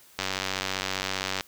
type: click train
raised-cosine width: 0.2 ms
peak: -10 dBFS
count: 117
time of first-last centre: 0.19-1.408 s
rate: 95.2 Hz
effects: white hiss -55 dBFS RMS until 1.47 s